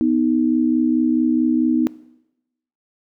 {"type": "tone pair together", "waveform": "sine", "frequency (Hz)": [248.5, 313.1], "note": ["B3", "D#4"], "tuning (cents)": [11, 11], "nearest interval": "major third", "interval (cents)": 400, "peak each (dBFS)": -17, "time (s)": [0.01, 1.87], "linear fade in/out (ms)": 0, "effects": ["noise-tail reverb RT60 0.9 s tail -20 dB re dry"]}